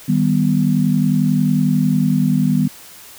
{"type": "chord", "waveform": "sine", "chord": "Eb augmented", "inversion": "none", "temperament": "equal", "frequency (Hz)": [155.56, 196, 246.9], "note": ["Eb3", "G3", "B3"], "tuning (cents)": [0, 0, 0], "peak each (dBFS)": -17, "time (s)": [0.08, 2.68], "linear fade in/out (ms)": 10, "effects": ["white hiss -40 dBFS RMS until 3.18 s"]}